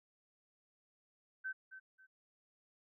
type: tone with echo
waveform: sine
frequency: 1537 Hz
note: G6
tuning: 35 cents flat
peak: -38 dBFS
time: 1.44-1.53 s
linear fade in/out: 20 ms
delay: 270 ms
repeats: 2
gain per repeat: -11 dB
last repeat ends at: 2.07 s
effects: none